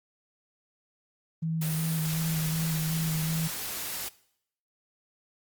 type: tone with vibrato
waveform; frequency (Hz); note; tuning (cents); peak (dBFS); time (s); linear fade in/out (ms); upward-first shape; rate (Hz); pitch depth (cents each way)
sine; 160; D#3; +49; -27; 1.42-3.48; 10; square; 2.7; 21
type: noise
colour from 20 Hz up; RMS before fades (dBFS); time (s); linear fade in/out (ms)
white; -35; 1.61-4.09; 10
effects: noise-tail reverb RT60 0.7 s tail -20 dB re dry + Opus 32 kbps